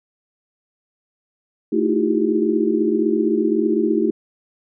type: tone cluster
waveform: sine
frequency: 221.5 / 312.7 / 328.2 / 356.5 / 398.1 Hz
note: A3 / D#4 / E4 / F4 / G4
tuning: +12 / +9 / -8 / +36 / +27 cents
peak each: -22 dBFS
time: 1.72-4.11 s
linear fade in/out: 10 ms
effects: none